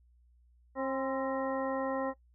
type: harmonic tone with a mistuned harmonic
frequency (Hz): 267.3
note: C4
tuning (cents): +37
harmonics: 1 / 2 / 3 / 4 / 5 / 7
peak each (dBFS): -36 / -33 / -40 / -40 / -45 / -46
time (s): 0.75-2.14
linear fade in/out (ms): 50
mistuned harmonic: 4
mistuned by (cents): -47
effects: noise-tail reverb RT60 0.1 s tail -18 dB re dry + added 60 Hz sine -61 dBFS peak until 2.34 s